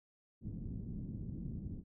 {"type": "low-pass noise", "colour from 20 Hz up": "white", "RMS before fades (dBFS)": -43, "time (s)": [0.41, 1.84], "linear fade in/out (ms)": 50, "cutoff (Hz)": 220, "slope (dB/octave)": 24, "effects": []}